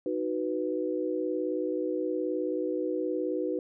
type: chord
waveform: sine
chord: B major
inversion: first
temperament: equal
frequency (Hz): 311.1 / 370 / 493.9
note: D#4 / F#4 / B4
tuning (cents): 0 / 0 / 0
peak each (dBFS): -32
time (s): 0.06-3.59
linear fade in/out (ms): 2
effects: none